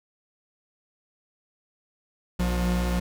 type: tone pair together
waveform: 45% pulse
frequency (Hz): 60.5 / 178.49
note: B1 / F3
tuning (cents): -35 / +38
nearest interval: octave + perfect fifth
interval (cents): 1873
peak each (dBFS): -25 / -26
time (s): 2.39-3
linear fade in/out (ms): 10
effects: none